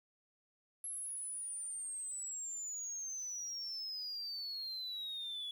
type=exponential sweep; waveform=sine; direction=down; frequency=11175 to 3385 Hz; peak=-38 dBFS; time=0.84-5.51 s; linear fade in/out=2 ms; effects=tanh soft clip ceiling -38 dBFS + 11-bit